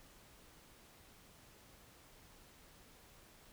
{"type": "silence", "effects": ["pink hiss -62 dBFS RMS until 3.52 s"]}